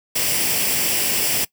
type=noise with comb filter; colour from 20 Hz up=white; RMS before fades=-20 dBFS; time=0.15-1.45 s; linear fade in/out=10 ms; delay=0.38 ms; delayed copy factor=+0.55; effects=noise-tail reverb RT60 0.1 s tail -21 dB re dry + high-pass 100 Hz 12 dB/octave